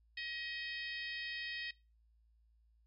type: harmonic tone with a mistuned harmonic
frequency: 633 Hz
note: D#5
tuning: 30 cents sharp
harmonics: 3 / 4 / 5 / 6 / 7 / 8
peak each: -44 / -46 / -48 / -50 / -51 / -52 dBFS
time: 0.17-1.71 s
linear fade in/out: 5 ms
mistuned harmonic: 6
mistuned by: -17 cents
effects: noise-tail reverb RT60 0.3 s tail -21 dB re dry + added 56 Hz sine -67 dBFS peak until 2.86 s